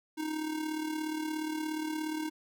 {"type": "tone with amplitude modulation", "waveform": "square", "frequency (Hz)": 311.1, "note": "D#4", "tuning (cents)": 0, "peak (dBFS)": -31, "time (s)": [0.17, 2.3], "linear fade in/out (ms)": 20, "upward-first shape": "sine", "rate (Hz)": 37, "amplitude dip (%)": 55, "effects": []}